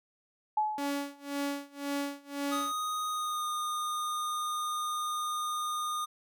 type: tone with exponential decay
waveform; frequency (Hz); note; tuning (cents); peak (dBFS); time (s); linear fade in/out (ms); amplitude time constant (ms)
sine; 855; A5; -50; -23; 0.57-1.22; 5; 140
type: tone with tremolo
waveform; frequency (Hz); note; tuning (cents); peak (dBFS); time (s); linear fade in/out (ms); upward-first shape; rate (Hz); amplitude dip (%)
sawtooth; 282.9; C#4; +35; -26; 0.78-2.72; 2; sine; 1.9; 95
type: tone with pitch glide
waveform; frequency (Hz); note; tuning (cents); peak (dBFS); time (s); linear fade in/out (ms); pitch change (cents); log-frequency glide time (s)
square; 1244.5 to 1223.1; D#6 to D#6; 0 to -30; -32; 2.51-6.06; 20; -30; 3.1-3.47
effects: none